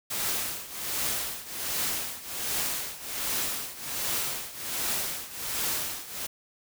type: noise with tremolo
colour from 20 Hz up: white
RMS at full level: -28 dBFS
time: 0.1-6.27 s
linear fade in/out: 10 ms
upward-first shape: triangle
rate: 1.3 Hz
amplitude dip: 85%
effects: none